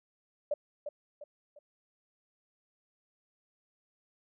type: tone with echo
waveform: sine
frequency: 587.3 Hz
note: D5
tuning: in tune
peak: -27 dBFS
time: 0.51-0.54 s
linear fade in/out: 5 ms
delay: 350 ms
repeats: 3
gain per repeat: -8 dB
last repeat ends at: 1.59 s
effects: none